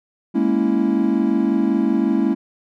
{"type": "chord", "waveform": "triangle", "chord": "A# half-diminished seventh", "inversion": "third", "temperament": "equal", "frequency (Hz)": [207.7, 233.1, 277.2, 329.6], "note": ["G#3", "A#3", "C#4", "E4"], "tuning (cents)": [0, 0, 0, 0], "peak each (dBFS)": -19, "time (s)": [0.34, 2.35], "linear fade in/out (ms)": 20, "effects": []}